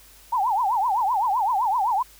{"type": "tone with vibrato", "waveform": "sine", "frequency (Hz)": 880, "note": "A5", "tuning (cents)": 0, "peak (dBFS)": -19, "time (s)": [0.32, 2.03], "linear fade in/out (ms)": 10, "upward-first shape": "triangle", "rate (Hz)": 7.8, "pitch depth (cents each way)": 290, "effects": ["added 50 Hz sine -54 dBFS peak until 2.19 s", "white hiss -51 dBFS RMS until 2.19 s"]}